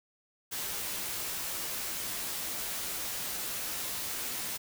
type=noise with comb filter; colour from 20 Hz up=white; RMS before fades=-36 dBFS; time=0.51-4.58 s; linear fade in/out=20 ms; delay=14 ms; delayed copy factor=-0.5; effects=none